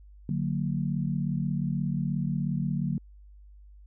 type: chord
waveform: sine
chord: D augmented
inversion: none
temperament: just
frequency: 146.83 / 183.54 / 229.4 Hz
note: D3 / F#3 / A#3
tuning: 0 / -14 / -28 cents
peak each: -29 / -30 / -33 dBFS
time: 0.29-2.98 s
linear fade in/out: 2 ms
effects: added 50 Hz sine -48 dBFS peak until 3.86 s